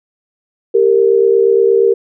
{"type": "tone pair together", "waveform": "sine", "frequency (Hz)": [393.9, 462.4], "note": ["G4", "A#4"], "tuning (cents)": [8, -14], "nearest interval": "minor third", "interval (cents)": 278, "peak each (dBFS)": -10, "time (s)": [0.74, 1.94], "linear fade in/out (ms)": 10, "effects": []}